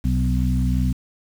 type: harmonic tone with a mistuned harmonic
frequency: 63 Hz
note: B1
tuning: 35 cents sharp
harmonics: 1 / 2 / 3 / 4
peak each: -20 / -23 / -25 / -26 dBFS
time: 0.04-0.93 s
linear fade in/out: 10 ms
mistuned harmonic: 3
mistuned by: -25 cents
effects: 7-bit